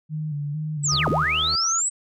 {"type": "tone with vibrato", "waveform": "sine", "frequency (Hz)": 149.7, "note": "D3", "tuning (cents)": 33, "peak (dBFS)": -25, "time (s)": [0.09, 1.27], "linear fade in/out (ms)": 50, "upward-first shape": "square", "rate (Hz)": 2.2, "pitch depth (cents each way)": 51}
{"type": "linear two-way sweep", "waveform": "sine", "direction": "down then up", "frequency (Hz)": [8130, 75.8, 8130], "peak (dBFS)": -20, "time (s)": [0.83, 1.9], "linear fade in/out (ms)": 20, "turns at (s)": 1.09}
{"type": "tone with pitch glide", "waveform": "sine", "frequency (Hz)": [1244.5, 1333.8], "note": ["D#6", "E6"], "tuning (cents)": [0, 20], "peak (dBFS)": -27, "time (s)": [0.88, 1.81], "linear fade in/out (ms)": 20, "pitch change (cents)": 120, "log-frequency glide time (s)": [1.27, 1.57]}
{"type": "tone", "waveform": "30% pulse", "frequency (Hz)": 78.2, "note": "D#2", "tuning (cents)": 9, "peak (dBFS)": -29, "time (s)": [0.91, 1.56], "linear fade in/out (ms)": 10}
{"effects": []}